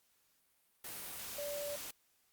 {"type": "tone in noise", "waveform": "sine", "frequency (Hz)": 580, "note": "D5", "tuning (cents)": -22, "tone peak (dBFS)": -39, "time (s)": [1.38, 1.76], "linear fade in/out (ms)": 5, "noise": "white", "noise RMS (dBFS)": -45, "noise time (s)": [0.84, 1.91], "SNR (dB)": 3, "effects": ["white hiss -74 dBFS RMS until 2.32 s", "Opus 48 kbps"]}